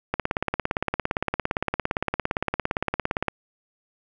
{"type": "click train", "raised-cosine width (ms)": 0.5, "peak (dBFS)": -8, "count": 56, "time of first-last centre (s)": [0.14, 3.283], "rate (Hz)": 17.5, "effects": []}